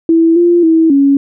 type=tone with pitch steps; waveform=sine; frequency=329.1 / 346.2 / 324.3 / 278.4 Hz; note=E4 / F4 / E4 / C#4; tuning=-3 / -15 / -28 / +8 cents; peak=-5 dBFS; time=0.09-1.17 s; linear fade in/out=2 ms; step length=270 ms; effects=none